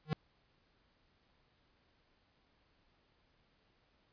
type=tone with exponential growth; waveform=square; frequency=154.1 Hz; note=D#3; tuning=16 cents flat; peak=-28 dBFS; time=0.05-0.13 s; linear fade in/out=0 ms; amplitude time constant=16 ms; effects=pink hiss -73 dBFS RMS until 4.12 s + resampled to 11025 Hz